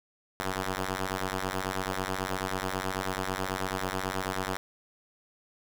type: ring-modulated tone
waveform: 5% pulse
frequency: 94.6 Hz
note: F#2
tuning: 39 cents sharp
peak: -16 dBFS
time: 0.4-4.57 s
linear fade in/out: 0 ms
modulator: 563 Hz
effects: none